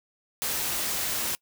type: noise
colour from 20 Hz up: white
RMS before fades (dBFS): -29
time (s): 0.42-1.35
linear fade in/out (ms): 0
effects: noise-tail reverb RT60 0.1 s tail -24 dB re dry